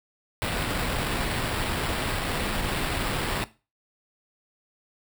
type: noise with sample-and-hold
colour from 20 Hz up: pink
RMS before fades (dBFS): -28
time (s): 0.42-3.44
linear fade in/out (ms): 0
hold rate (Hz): 6300
effects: noise-tail reverb RT60 0.3 s tail -17 dB re dry